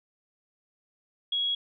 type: tone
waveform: sine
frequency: 3322 Hz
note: G#7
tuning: in tune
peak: -25 dBFS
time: 1.32-1.55 s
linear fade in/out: 5 ms
effects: none